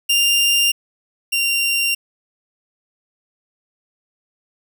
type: tone pair in turn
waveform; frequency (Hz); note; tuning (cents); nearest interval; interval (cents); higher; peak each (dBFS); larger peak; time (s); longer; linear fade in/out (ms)
sawtooth; 2794 / 2770; F7 / F7; 0 / -15; unison; 15; first; -10 / -13; first; 0.09-0.72 / 1.32-1.95; neither; 10
effects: none